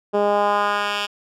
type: tone with band-pass filter sweep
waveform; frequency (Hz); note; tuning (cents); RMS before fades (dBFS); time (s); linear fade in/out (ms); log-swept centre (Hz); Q
10% pulse; 204.9; G#3; -23; -20; 0.13-1.07; 20; 440 to 3000; 1.4
effects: none